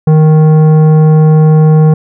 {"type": "tone with tanh clipping", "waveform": "sine", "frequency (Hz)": 155.56, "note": "D#3", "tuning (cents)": 0, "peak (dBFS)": -4, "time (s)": [0.07, 1.94], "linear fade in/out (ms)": 5, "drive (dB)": 12, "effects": []}